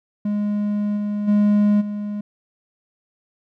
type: tone with level steps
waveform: triangle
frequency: 207.1 Hz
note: G#3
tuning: 5 cents flat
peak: -17 / -19 / -11 / -22 dBFS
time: 0.25-2.21 s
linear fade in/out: 5 ms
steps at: 0.96 / 1.27 / 1.8 s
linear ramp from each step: 20 ms
effects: none